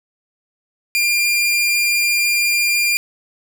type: tone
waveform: sawtooth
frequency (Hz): 2398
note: D7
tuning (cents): +36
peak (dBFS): -11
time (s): 0.95-2.97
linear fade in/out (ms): 0
effects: none